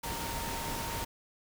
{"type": "tone in noise", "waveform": "sine", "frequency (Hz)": 923, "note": "A#5", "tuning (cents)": -17, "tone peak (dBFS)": -40, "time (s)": [0.03, 1.05], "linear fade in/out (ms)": 10, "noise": "pink", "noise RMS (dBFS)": -37, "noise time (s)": [0.03, 1.05], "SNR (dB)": -6, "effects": []}